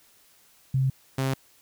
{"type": "tone pair in turn", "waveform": ["sine", "sawtooth"], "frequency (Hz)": [132.6, 133.52], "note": ["C3", "C3"], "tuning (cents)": [23, 35], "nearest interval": "unison", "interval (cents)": 12, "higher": "second", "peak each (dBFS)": -20, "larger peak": "neither", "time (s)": [[0.74, 0.9], [1.18, 1.34]], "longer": "neither", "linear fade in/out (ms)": 5, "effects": ["white hiss -59 dBFS RMS until 1.61 s"]}